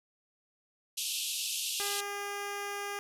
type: band-pass noise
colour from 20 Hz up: pink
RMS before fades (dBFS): -35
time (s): 0.97-2.01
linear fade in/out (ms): 10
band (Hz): 2600 to 13000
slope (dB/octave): 96
type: tone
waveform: 10% pulse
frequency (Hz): 404.9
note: G#4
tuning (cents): -44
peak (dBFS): -27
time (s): 1.8-2.99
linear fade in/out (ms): 0
effects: none